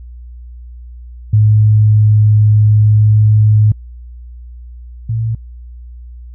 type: tone pair in turn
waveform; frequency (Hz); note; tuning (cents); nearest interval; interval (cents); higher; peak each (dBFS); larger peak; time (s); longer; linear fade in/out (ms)
sine; 106.6 / 112.58; G#2 / A2; +46 / +40; minor second; 94; second; -5 / -13; first; 1.33-3.72 / 5.09-5.35; first; 5
effects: added 60 Hz sine -29 dBFS peak until 6.34 s